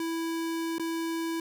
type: tone with dropouts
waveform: square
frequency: 329.6 Hz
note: E4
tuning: in tune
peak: -30 dBFS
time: 0-1.4 s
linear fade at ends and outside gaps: 2 ms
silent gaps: 0.783-0.796 s
effects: none